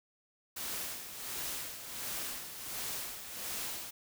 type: noise with tremolo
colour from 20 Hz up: white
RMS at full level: -38 dBFS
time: 0.56-3.91 s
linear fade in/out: 10 ms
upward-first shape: sine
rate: 1.4 Hz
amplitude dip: 60%
effects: none